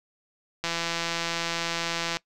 click train, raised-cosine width 0.2 ms, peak -11 dBFS, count 258, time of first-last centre 0.64-2.17 s, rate 168 Hz, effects noise-tail reverb RT60 0.1 s tail -21 dB re dry

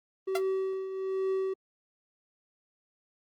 triangle tone with tremolo, 381.9 Hz, G4, 45 cents flat, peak -24 dBFS, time 0.27-1.54 s, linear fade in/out 10 ms, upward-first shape triangle, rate 1.2 Hz, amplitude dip 65%
sawtooth tone with exponential decay, 683 Hz, F5, 39 cents flat, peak -22 dBFS, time 0.35-0.43 s, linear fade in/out 5 ms, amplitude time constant 16 ms
effects Opus 24 kbps

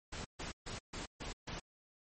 pink noise bursts, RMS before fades -43 dBFS, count 6, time 0.12-1.6 s, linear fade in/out 10 ms, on 130 ms, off 140 ms, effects MP3 32 kbps

